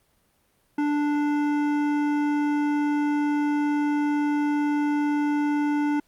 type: tone with hard clipping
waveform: sine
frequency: 293.7 Hz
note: D4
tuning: in tune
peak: -23 dBFS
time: 0.78-6 s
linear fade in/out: 5 ms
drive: 13 dB
effects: pink hiss -66 dBFS RMS until 6.07 s + Opus 32 kbps